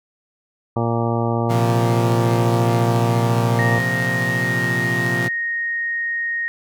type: harmonic tone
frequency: 116.54 Hz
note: A#2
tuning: in tune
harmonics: 1 / 2 / 3 / 4 / 5 / 6 / 7 / 8 / 10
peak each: -21 / -24 / -26 / -27 / -28 / -29 / -29 / -30 / -31 dBFS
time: 0.76-3.79 s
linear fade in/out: 5 ms
type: chord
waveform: sawtooth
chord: Bb suspended second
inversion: none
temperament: equal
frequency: 116.54 / 130.81 / 174.61 Hz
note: Bb2 / C3 / F3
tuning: 0 / 0 / 0 cents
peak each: -21 dBFS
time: 1.49-5.29 s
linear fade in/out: 20 ms
type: tone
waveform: sine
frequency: 1864 Hz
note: A#6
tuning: 1 cent flat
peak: -20 dBFS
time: 3.59-6.48 s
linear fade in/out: 0 ms
effects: none